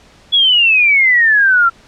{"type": "exponential sweep", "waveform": "sine", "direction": "down", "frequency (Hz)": [3414, 1345], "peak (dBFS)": -7, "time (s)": [0.32, 1.7], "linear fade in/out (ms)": 20, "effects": ["pink hiss -45 dBFS RMS until 1.87 s", "low-pass 6000 Hz 12 dB/octave"]}